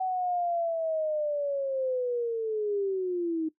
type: linear sweep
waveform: sine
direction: down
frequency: 755 to 312.4 Hz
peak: -26 dBFS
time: 0-3.49 s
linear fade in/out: 10 ms
effects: noise-tail reverb RT60 0.1 s tail -17 dB re dry